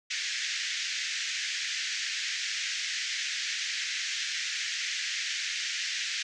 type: band-pass noise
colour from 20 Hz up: pink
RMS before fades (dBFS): -33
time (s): 0.1-6.23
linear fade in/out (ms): 10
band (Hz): 1700 to 6800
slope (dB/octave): 48
effects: none